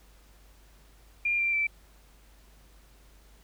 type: tone with pitch steps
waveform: sine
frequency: 2400 / 2364 / 2329 Hz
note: D7 / D7 / D7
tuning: +37 / +11 / -15 cents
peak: -24 dBFS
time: 1.25-1.67 s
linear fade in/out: 5 ms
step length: 140 ms
effects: added 50 Hz sine -55 dBFS peak until 3.43 s + pink hiss -61 dBFS RMS until 3.43 s